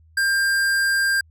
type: tone with hard clipping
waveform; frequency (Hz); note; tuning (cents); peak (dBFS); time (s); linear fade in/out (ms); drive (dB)
sine; 1595; G6; +30; -19; 0.17-1.21; 5; 15
effects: added 80 Hz sine -50 dBFS peak until 1.3 s